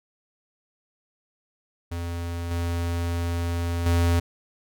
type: tone with level steps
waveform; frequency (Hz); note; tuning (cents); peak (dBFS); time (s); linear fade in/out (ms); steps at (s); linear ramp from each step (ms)
square; 85.5; F2; -36; -29 / -25 / -19; 1.91-4.2; 10; 2.51 / 3.86; 2
effects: none